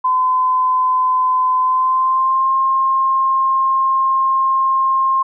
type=tone with pitch glide; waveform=sine; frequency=1021 to 1063.7 Hz; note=C6 to C6; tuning=-43 to +28 cents; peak=-12 dBFS; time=0.04-5.23 s; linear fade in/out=10 ms; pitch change=+71 cents; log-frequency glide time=1.59-2.54 s; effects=none